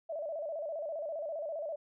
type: tone with vibrato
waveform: sine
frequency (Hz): 622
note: D#5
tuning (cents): -1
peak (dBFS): -35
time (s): 0.09-1.76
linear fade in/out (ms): 10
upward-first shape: square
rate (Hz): 15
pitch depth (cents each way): 100
effects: none